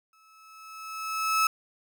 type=tone with exponential growth; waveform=35% pulse; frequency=1300 Hz; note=E6; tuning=24 cents flat; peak=-18 dBFS; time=0.13-1.47 s; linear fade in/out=2 ms; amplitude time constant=290 ms; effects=none